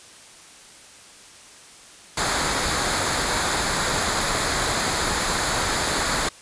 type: noise with comb filter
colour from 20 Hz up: pink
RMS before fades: -23 dBFS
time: 2.17-6.29 s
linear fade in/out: 5 ms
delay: 0.35 ms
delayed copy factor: -0.55
effects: white hiss -46 dBFS RMS until 6.41 s + resampled to 22050 Hz